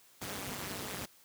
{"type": "noise with amplitude modulation", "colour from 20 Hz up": "pink", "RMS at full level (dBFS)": -36, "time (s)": [0.21, 1.06], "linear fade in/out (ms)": 10, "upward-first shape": "sine", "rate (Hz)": 196, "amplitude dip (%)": 90, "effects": ["white hiss -62 dBFS RMS until 1.24 s", "high-pass 100 Hz 12 dB/octave"]}